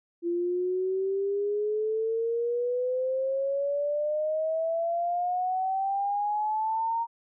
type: exponential sweep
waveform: sine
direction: up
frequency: 340.9 to 932.3 Hz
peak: -25 dBFS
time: 0.22-7.07 s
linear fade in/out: 50 ms
effects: none